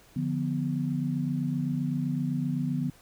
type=chord; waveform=sine; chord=B diminished; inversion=first; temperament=equal; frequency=146.83 / 174.61 / 246.9 Hz; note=D3 / F3 / B3; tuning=0 / 0 / 0 cents; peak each=-30 / -32 / -30 dBFS; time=0.16-2.9 s; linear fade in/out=5 ms; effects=pink hiss -57 dBFS RMS until 3.01 s

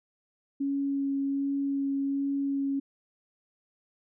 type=tone with vibrato; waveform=sine; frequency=277.2 Hz; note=C#4; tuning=in tune; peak=-26 dBFS; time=0.6-2.8 s; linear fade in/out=10 ms; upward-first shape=sine; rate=1.3 Hz; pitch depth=9 cents each way; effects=none

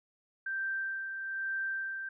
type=tone with tremolo; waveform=sine; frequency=1568 Hz; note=G6; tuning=in tune; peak=-31 dBFS; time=0.46-2.09 s; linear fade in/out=5 ms; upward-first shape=sine; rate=1.1 Hz; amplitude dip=45%; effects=none

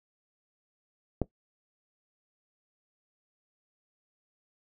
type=click; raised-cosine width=2 ms; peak=-13 dBFS; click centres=1.217 s; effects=noise-tail reverb RT60 0.1 s tail -18 dB re dry

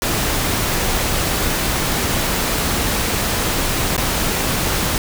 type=noise with dropouts; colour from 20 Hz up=pink; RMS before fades=-19 dBFS; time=0.02-4.98 s; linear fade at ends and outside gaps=1 ms; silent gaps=3.966-3.978 s; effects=none

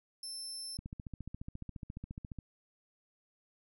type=tone; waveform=30% pulse; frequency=5310 Hz; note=E8; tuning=12 cents sharp; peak=-37 dBFS; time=0.23-0.77 s; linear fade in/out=2 ms
type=click train; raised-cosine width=5 ms; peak=-30 dBFS; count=24; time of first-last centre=0.79-2.387 s; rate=14.4 Hz
effects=none

